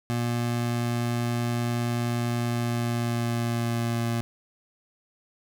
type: tone with pitch glide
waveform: 25% pulse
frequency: 119.3 to 116.84 Hz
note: A#2 to A#2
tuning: +41 to +4 cents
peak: -21 dBFS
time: 0.1-4.21 s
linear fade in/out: 0 ms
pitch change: -37 cents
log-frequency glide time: 2.42-4.09 s
effects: none